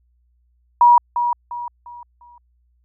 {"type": "tone with echo", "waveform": "sine", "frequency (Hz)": 960, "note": "B5", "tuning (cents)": -49, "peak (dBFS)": -7, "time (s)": [0.81, 0.98], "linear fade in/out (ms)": 2, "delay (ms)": 350, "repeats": 4, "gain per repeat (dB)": -9, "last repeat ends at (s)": 2.38, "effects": ["added 60 Hz sine -58 dBFS peak until 2.84 s"]}